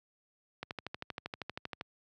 click train, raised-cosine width 0.3 ms, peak -22 dBFS, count 16, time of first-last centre 0.63-1.811 s, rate 12.7 Hz, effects high-pass 80 Hz 12 dB/octave

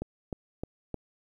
click train, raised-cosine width 2 ms, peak -20 dBFS, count 4, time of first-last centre 0.02-0.943 s, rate 3.25 Hz, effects 10-bit

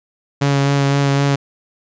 sawtooth tone with vibrato, 140 Hz, C#3, 18 cents sharp, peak -9 dBFS, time 0.41-1.36 s, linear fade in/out 10 ms, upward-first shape sine, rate 3.9 Hz, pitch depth 15 cents each way, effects resampled to 16000 Hz

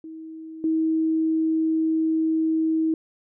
sine tone with level steps, 319.8 Hz, D#4, 48 cents sharp, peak -35 / -19 dBFS, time 0.04-2.94 s, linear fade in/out 2 ms, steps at 0.64 s, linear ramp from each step 2 ms, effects none

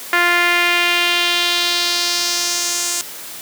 sawtooth tone with band-pass filter sweep, 349.2 Hz, F4, in tune, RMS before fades -17 dBFS, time 0.13-3.01 s, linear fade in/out 0 ms, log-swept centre 1800 to 7600 Hz, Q 2.2, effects white hiss -32 dBFS RMS until 3.41 s + high-pass 150 Hz 12 dB/octave

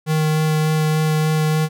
square tone with vibrato, 155.56 Hz, D#3, in tune, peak -16 dBFS, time 0.06-1.69 s, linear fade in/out 50 ms, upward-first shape sine, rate 3.4 Hz, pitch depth 9 cents each way, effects none

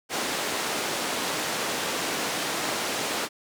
pink band-pass noise, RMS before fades -29 dBFS, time 0.09-3.29 s, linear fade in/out 50 ms, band 310 to 9300 Hz, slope 12 dB/octave, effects none

